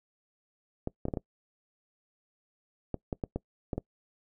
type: clicks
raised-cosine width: 2 ms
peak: -18 dBFS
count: 11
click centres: 0.874 / 1.054 / 1.084 / 1.138 / 1.172 / 2.943 / 3.128 / 3.238 / 3.36 / 3.732 / 3.78 s
effects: noise-tail reverb RT60 0.1 s tail -23 dB re dry